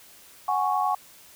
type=chord; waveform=sine; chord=F# suspended second; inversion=none; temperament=equal; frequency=740 / 830.6 / 1108.7 Hz; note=F#5 / G#5 / C#6; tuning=0 / 0 / 0 cents; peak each=-26 dBFS; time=0.48-0.95 s; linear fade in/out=5 ms; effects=white hiss -51 dBFS RMS until 1.35 s